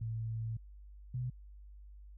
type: tone pair in turn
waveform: sine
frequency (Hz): 112.5 / 125.12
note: A2 / B2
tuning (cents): +39 / +23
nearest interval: major second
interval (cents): 184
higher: second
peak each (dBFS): -35 / -34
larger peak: second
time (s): 0.01-0.57 / 1.14-1.3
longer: first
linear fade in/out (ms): 5
effects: added 50 Hz sine -50 dBFS peak until 2.17 s